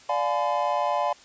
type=chord; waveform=triangle; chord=D diminished seventh; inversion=none; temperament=just; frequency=587.3 / 704.8 / 845.8 / 1014.9 Hz; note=D5 / F5 / Ab5 / Cb6; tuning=0 / +16 / +31 / +47 cents; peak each=-26 dBFS; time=0.09-1.13 s; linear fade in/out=5 ms; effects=white hiss -51 dBFS RMS until 1.24 s + resampled to 16000 Hz